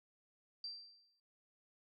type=tone with exponential decay; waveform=sine; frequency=4699 Hz; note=D8; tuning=in tune; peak=-40 dBFS; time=0.64-1.2 s; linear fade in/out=2 ms; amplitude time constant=120 ms; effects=none